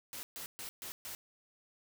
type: noise bursts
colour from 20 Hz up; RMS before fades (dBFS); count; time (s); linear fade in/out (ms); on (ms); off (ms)
white; -44; 5; 0.13-1.15; 0; 100; 130
effects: none